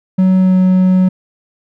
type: tone with pitch glide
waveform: triangle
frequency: 186.9 to 185.29 Hz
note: F#3 to F#3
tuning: +18 to +3 cents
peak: -5 dBFS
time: 0.18-1.09 s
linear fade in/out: 10 ms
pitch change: -15 cents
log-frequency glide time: 0.38-0.56 s
effects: none